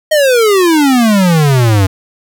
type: exponential sweep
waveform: square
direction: down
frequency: 633 to 92.6 Hz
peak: -7 dBFS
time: 0.11-1.87 s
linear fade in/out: 10 ms
effects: none